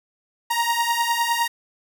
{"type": "beating tone pair", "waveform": "sawtooth", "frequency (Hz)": [932.3, 942.1], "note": ["A#5", "A#5"], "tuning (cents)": [0, 18], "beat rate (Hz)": 9.8, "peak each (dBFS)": -19, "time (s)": [0.5, 1.48], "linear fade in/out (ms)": 10, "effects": []}